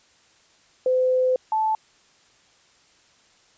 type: tone pair in turn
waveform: sine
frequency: 511 / 873.7 Hz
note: C5 / A5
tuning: -41 / -12 cents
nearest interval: major sixth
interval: 929 cents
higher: second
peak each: -17 / -19 dBFS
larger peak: first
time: 0.86-1.36 / 1.52-1.75 s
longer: first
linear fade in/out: 2 ms
effects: white hiss -58 dBFS RMS until 3.57 s + resampled to 16000 Hz